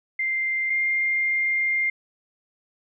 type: tone pair in turn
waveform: sine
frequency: 2093 / 2109 Hz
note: C7 / C7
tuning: 0 / +13 cents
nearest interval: unison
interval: 13 cents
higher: second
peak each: -22 / -20 dBFS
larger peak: second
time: 0.19-0.7 / 0.7-1.9 s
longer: second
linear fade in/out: 5 ms
effects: none